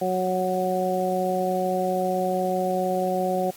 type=harmonic tone; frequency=184.5 Hz; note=F#3; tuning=5 cents flat; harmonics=1 / 2 / 3 / 4; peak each=-29 / -28 / -26 / -26 dBFS; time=0.01-3.51 s; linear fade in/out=10 ms; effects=white hiss -47 dBFS RMS until 3.56 s + AAC 64 kbps